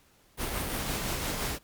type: noise with tremolo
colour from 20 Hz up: pink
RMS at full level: -31 dBFS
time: 0.37-1.59 s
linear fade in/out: 50 ms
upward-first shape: sine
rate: 5.8 Hz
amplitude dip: 30%
effects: pink hiss -63 dBFS RMS until 1.63 s + Opus 48 kbps